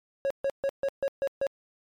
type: tone bursts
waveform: triangle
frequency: 550 Hz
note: C#5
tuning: 14 cents flat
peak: -22 dBFS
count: 7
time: 0.25-1.468 s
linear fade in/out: 0 ms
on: 54 ms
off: 140 ms
effects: MP3 96 kbps